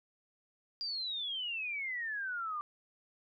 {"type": "exponential sweep", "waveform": "sine", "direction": "down", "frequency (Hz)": [4839, 1174.7], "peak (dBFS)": -35, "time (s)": [0.81, 2.61], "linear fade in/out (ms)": 0, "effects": []}